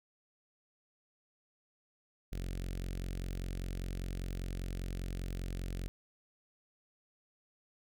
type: tone with notch filter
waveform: sawtooth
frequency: 45.05 Hz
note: F#1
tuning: 45 cents flat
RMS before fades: -39 dBFS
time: 2.32-5.88 s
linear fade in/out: 0 ms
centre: 960 Hz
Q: 0.68
effects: none